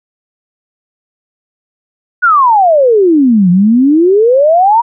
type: exponential two-way sweep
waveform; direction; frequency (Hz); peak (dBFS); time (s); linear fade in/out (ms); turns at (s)
sine; down then up; 1499 to 172.3 to 965; -4; 2.22-4.82; 20; 3.5
effects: none